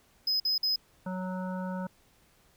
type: tone bursts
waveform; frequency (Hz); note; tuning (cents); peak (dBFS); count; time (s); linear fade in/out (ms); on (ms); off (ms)
triangle; 5060; D#8; +28; -24; 3; 0.27-0.76; 5; 130; 50
type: harmonic tone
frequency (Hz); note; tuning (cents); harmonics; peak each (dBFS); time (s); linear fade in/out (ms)
185; F#3; 0; 1 / 3 / 5 / 7 / 8; -33 / -40 / -41 / -49 / -47; 1.06-1.87; 5
effects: pink hiss -64 dBFS RMS until 2.56 s